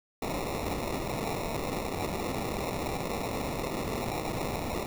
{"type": "noise with sample-and-hold", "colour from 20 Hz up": "white", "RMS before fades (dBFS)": -33, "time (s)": [0.22, 4.86], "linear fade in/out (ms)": 2, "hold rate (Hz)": 1575, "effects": []}